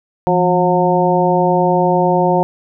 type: harmonic tone with a mistuned harmonic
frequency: 180 Hz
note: F#3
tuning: 47 cents flat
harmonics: 1 / 2 / 3 / 4 / 5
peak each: -17 / -17 / -17 / -17 / -17 dBFS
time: 0.27-2.43 s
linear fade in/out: 0 ms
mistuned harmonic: 1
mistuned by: -89 cents
effects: none